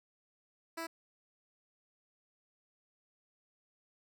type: tone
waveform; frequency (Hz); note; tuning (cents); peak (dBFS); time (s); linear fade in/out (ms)
10% pulse; 329.6; E4; 0; -30; 0.77-0.87; 10
effects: none